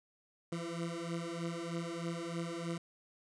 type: beating tone pair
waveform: 20% pulse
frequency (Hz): 166.9 / 170.1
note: E3 / F3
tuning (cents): +22 / -45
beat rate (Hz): 3.2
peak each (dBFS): -36 / -35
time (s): 0.52-2.78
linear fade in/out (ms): 5
effects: resampled to 22050 Hz